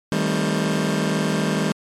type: chord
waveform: sawtooth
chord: A half-diminished seventh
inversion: second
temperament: just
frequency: 158.4 / 198 / 220 / 264 Hz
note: Eb3 / G3 / A3 / C4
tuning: +31 / +18 / 0 / +16 cents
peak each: -20 / -19 / -22 / -24 dBFS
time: 0.12-1.72 s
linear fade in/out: 0 ms
effects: low-pass 10000 Hz 12 dB/octave + MP3 64 kbps